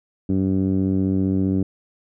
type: tone with low-pass filter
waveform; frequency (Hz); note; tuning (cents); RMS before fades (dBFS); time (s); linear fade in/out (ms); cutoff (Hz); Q
10% pulse; 95.2; F#2; +50; -20; 0.29-1.63; 5; 260; 2
effects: none